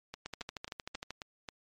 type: two click trains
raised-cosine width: 0.2 ms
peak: -24 / -22 dBFS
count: 6 / 12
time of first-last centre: 0.14-1.488 / 0.26-1.106 s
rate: 3.71 / 13 Hz
effects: MP3 64 kbps